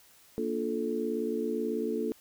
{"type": "chord", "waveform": "sine", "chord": "Bb major seventh", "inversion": "none", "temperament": "just", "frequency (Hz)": [233.1, 291.4, 349.6, 437], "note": ["Bb3", "D4", "F4", "A4"], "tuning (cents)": [0, -13, 2, -12], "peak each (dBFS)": [-34, -36, -36, -32], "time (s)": [0.38, 2.12], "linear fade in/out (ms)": 0, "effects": ["white hiss -59 dBFS RMS until 2.2 s"]}